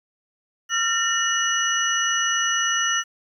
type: tone cluster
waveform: sine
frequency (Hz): 1373 / 1822 / 2906 / 5930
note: F6 / A#6 / F#7 / F#8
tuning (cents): -30 / -40 / -32 / +3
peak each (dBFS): -25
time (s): 0.69-3.04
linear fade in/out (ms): 50
effects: 9-bit